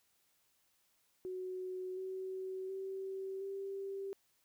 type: tone with pitch steps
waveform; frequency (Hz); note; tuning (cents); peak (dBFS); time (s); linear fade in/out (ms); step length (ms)
sine; 370 / 377.1 / 384.4 / 391.8; F#4 / F#4 / G4 / G4; 0 / +33 / -34 / -1; -39; 1.25-4.13; 0; 720
effects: white hiss -75 dBFS RMS until 4.44 s